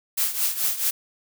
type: noise with tremolo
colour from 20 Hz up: blue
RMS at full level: -21 dBFS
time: 0.17-0.91 s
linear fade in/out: 10 ms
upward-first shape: triangle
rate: 4.6 Hz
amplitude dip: 80%
effects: none